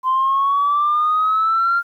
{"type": "exponential sweep", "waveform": "sine", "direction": "up", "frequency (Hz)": [1030, 1400], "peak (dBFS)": -13, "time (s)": [0.03, 1.83], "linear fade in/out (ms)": 50, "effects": ["tanh soft clip ceiling -10 dBFS", "9-bit"]}